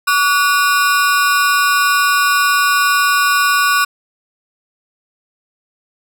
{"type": "ring-modulated tone", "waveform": "40% pulse", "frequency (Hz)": 1300, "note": "E6", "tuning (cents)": -24, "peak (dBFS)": -7, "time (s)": [0.07, 3.85], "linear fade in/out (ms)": 10, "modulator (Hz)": 161, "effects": []}